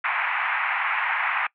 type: band-pass noise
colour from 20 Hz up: white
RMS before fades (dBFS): -25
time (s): 0.04-1.47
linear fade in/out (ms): 5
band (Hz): 790 to 2400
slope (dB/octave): 48
effects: noise-tail reverb RT60 0.1 s tail -23 dB re dry